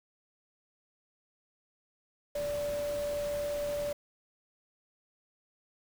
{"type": "tone in noise", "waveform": "sine", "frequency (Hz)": 582, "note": "D5", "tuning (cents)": -16, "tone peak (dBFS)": -31, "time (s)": [2.35, 3.93], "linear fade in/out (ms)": 5, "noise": "pink", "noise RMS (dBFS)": -44, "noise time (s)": [2.35, 3.93], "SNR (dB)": 10, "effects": []}